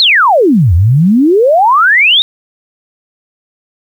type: exponential two-way sweep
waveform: sine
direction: down then up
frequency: 4368 to 79.8 to 3809 Hz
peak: -4 dBFS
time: 0-2.22 s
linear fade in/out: 0 ms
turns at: 0.74 s
effects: 7-bit